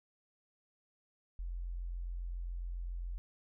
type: tone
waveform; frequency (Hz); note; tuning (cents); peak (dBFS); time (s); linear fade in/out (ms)
sine; 43.65; F1; 0; -37; 1.39-3.18; 0
effects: none